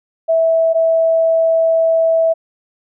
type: tone pair in turn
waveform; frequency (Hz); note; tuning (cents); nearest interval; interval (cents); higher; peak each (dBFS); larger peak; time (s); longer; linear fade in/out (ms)
sine; 654 / 654; E5 / E5; -14 / -14; unison; 0; neither; -10; neither; 0.28-0.74 / 0.74-2.34; second; 20
effects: none